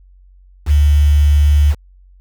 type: tone with quantisation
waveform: sine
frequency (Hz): 73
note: D2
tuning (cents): -10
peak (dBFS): -7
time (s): 0.66-1.75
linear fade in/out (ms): 50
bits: 5
effects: added 46 Hz sine -42 dBFS peak until 2.2 s